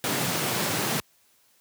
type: high-pass noise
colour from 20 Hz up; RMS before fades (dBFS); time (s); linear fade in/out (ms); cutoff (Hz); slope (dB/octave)
pink; -27; 0.04-1; 0; 110; 48
effects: white hiss -63 dBFS RMS until 1.6 s + high-pass 60 Hz 12 dB/octave